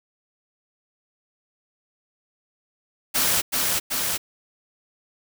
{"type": "noise with echo", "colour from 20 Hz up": "white", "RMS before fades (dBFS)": -21, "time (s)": [3.14, 3.42], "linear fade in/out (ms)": 20, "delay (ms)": 380, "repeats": 2, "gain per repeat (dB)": -2, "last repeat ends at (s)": 4.18, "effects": []}